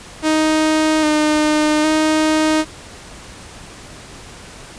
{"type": "tone with pitch steps", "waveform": "sawtooth", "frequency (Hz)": [312.1, 304.2, 311.6], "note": ["D#4", "D#4", "D#4"], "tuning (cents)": [5, -39, 3], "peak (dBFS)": -9, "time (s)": [0.22, 2.65], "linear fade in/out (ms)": 50, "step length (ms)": 810, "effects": ["pink hiss -37 dBFS RMS until 4.78 s", "resampled to 22050 Hz"]}